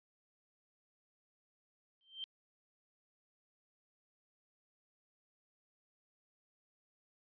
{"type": "tone with exponential growth", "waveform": "sine", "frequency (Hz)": 3136, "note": "G7", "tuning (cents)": 0, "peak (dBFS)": -36, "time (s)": [2.01, 2.24], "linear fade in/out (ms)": 0, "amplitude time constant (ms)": 48, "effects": ["tanh soft clip ceiling -34 dBFS", "resampled to 11025 Hz"]}